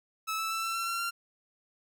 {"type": "tone with pitch steps", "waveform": "sawtooth", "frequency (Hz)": [1304, 1316.1, 1328.3, 1340.7, 1353.1, 1365.7, 1378.4], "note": ["E6", "E6", "E6", "E6", "E6", "F6", "F6"], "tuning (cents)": [-19, -3, 13, 29, 45, -39, -23], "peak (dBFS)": -27, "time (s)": [0.27, 1.11], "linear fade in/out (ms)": 20, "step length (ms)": 120, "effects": []}